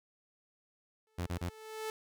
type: tone with exponential growth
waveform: sawtooth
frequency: 437.2 Hz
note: A4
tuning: 11 cents flat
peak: -31 dBFS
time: 1.07-1.9 s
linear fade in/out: 1 ms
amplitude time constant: 180 ms
type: tone bursts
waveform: sawtooth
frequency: 87.6 Hz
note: F2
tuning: 6 cents sharp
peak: -30 dBFS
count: 3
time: 1.18-1.496 s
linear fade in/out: 10 ms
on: 86 ms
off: 29 ms
effects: none